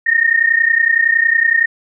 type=tone pair together; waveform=sine; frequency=1826 / 1856.8 Hz; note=A#6 / A#6; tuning=-36 / -7 cents; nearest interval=unison; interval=29 cents; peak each=-13 dBFS; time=0.06-1.66 s; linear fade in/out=10 ms; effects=none